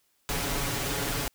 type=noise with comb filter; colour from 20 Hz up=pink; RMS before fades=-30 dBFS; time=0.29-1.28 s; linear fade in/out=0 ms; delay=7.1 ms; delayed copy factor=+0.85; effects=white hiss -70 dBFS RMS until 1.34 s